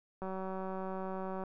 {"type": "click train", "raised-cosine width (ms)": 1, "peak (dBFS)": -27, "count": 231, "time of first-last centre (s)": [0.22, 1.437], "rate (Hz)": 189, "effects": []}